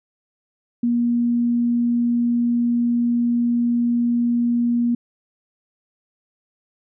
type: tone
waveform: sine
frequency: 238.2 Hz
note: A#3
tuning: 38 cents sharp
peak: -16 dBFS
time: 0.83-4.95 s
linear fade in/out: 5 ms
effects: none